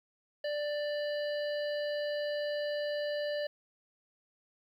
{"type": "harmonic tone with a mistuned harmonic", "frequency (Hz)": 589, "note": "D5", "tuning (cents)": 5, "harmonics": [1, 3, 5, 7, 8], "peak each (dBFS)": [-32, -42, -46, -49, -50], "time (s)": [0.44, 3.47], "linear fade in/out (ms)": 5, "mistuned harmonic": 7, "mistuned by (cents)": -19, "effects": ["11-bit"]}